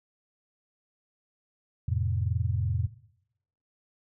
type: chord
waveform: sine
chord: F major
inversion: none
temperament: equal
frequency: 87.31 / 110 / 130.81 Hz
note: F2 / A2 / C3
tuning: 0 / 0 / 0 cents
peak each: -28 / -28 / -32 dBFS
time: 1.88-2.87 s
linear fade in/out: 5 ms
effects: noise-tail reverb RT60 0.8 s tail -18 dB re dry